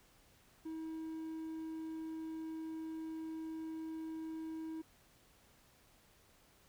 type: tone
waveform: triangle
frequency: 320 Hz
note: D#4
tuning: 49 cents sharp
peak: -39 dBFS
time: 0.65-4.82 s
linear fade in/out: 10 ms
effects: pink hiss -67 dBFS RMS until 6.68 s